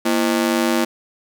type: ring-modulated tone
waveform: sawtooth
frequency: 285.8 Hz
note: D4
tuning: 47 cents flat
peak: -9 dBFS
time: 0.05-0.85 s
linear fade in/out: 10 ms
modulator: 50.6 Hz
effects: none